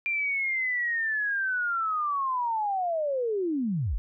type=linear sweep; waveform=sine; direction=down; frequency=2387 to 34.97 Hz; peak=-25 dBFS; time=0.06-3.98 s; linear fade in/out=0 ms; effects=none